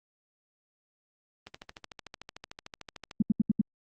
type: click train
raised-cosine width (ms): 0.2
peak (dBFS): -24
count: 23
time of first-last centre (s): 1.47-3.112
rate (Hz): 13.4
type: tone bursts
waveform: sine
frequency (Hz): 212.6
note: G#3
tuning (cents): +41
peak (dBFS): -19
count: 5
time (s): 3.2-3.614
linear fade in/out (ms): 5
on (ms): 22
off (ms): 76
effects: Opus 24 kbps